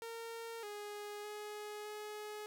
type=tone with pitch steps; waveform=sawtooth; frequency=459.2 / 414.5 / 419.4 / 421.8 Hz; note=A#4 / G#4 / G#4 / G#4; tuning=-26 / -3 / +17 / +27 cents; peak=-40 dBFS; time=0.02-2.46 s; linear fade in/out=0 ms; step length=610 ms; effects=none